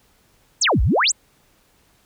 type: exponential two-way sweep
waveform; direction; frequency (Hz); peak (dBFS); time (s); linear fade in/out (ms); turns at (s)
sine; down then up; 8870 to 47.24 to 8870; -14; 0.61-1.12; 10; 0.82
effects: pink hiss -59 dBFS RMS until 2.05 s